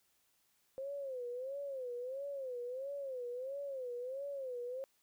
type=tone with vibrato; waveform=sine; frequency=523.3 Hz; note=C5; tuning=in tune; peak=-39 dBFS; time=0.78-4.84 s; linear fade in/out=0 ms; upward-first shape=sine; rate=1.5 Hz; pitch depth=140 cents each way; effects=white hiss -75 dBFS RMS until 5.02 s